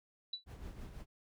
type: tone with exponential decay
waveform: sine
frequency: 3951 Hz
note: B7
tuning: in tune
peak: -34 dBFS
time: 0.33-0.44 s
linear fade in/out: 5 ms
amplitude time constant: 22 ms
type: noise with tremolo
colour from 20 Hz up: brown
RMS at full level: -46 dBFS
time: 0.46-1.06 s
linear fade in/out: 50 ms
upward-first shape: sine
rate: 6.1 Hz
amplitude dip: 50%
effects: none